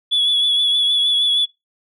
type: tone with vibrato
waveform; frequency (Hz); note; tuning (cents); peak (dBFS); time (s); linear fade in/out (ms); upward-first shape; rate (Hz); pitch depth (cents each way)
sine; 3406; G#7; +43; -12; 0.11-1.46; 20; sine; 6.4; 30
effects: noise-tail reverb RT60 0.2 s tail -24 dB re dry + tanh soft clip ceiling -11 dBFS